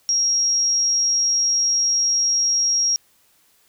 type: tone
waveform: sine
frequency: 5610 Hz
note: F8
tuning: 7 cents sharp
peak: -16 dBFS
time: 0.09-2.96 s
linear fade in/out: 0 ms
effects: white hiss -59 dBFS RMS until 3.68 s